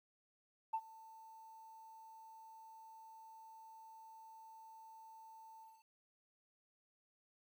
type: tone with ADSR envelope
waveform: sine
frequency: 890 Hz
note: A5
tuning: 20 cents sharp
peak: -32 dBFS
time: 0.73-5.85 s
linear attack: 12 ms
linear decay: 59 ms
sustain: -23 dB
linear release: 220 ms
effects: tanh soft clip ceiling -31 dBFS + 12-bit